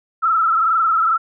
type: tone with frequency modulation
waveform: sine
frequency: 1318.5 Hz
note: E6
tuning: in tune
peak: -13 dBFS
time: 0.22-1.18 s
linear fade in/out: 20 ms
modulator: 22.1 Hz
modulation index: 2.4
effects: none